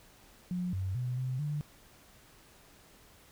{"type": "tone with pitch steps", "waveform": "sine", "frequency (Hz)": [179.3, 94.4, 124.8, 128.7, 148.2], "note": ["F3", "F#2", "B2", "C3", "D3"], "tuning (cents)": [46, 35, 19, -28, 16], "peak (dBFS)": -31, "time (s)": [0.51, 1.61], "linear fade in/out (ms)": 0, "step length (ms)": 220, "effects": ["pink hiss -59 dBFS RMS until 3.31 s"]}